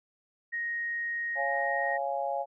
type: tone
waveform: sine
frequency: 1872 Hz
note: A#6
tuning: 7 cents sharp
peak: -30 dBFS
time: 0.52-1.98 s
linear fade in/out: 20 ms
type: chord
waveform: sine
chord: Db major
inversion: none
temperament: just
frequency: 554.4 / 693 / 831.5 Hz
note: Db5 / F5 / Ab5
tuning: 0 / -14 / +2 cents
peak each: -33 dBFS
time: 1.35-2.46 s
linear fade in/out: 50 ms
effects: none